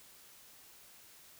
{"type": "silence", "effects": ["white hiss -58 dBFS RMS until 1.39 s"]}